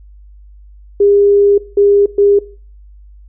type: tone bursts at uneven times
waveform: sine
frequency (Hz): 404.4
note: G#4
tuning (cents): -46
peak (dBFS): -6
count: 3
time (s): 1-1.58 / 1.77-2.06 / 2.18-2.39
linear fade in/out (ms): 5
effects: noise-tail reverb RT60 0.4 s tail -18 dB re dry + added 50 Hz sine -36 dBFS peak until 3.28 s